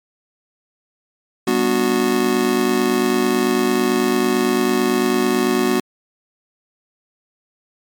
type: chord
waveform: square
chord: G major seventh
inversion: none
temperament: just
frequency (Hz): 196 / 245 / 294 / 367.5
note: G3 / B3 / D4 / F#4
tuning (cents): 0 / -14 / +2 / -12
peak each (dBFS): -25 / -20 / -25 / -19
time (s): 1.47-5.8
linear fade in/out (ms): 5
effects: MP3 96 kbps